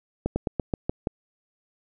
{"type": "slowing click train", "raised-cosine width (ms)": 2, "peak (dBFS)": -11, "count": 7, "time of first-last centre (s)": [0.26, 1.072], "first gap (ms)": 100, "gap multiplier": 1.12, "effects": []}